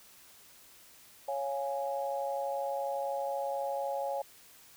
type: chord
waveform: sine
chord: Db major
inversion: none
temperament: equal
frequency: 554.4 / 698.5 / 830.6 Hz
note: Db5 / F5 / Ab5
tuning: 0 / 0 / 0 cents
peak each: -34 / -39 / -36 dBFS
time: 1.28-4.22 s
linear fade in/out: 5 ms
effects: white hiss -57 dBFS RMS until 4.76 s